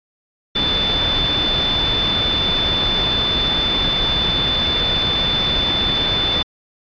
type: tone in noise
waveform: sine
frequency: 3520 Hz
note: A7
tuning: in tune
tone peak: -17 dBFS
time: 0.55-6.43 s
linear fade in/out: 10 ms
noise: pink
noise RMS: -22 dBFS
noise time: 0.55-6.43 s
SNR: +2 dB
effects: resampled to 11025 Hz